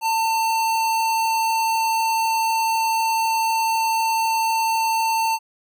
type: tone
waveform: square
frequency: 898 Hz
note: A5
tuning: 35 cents sharp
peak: -19 dBFS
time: 0.01-5.39 s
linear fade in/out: 50 ms
effects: none